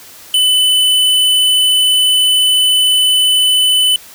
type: tone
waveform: square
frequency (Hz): 3009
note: F#7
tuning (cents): +28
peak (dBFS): -9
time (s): 0.34-3.96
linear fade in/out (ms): 2
effects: white hiss -37 dBFS RMS until 4.14 s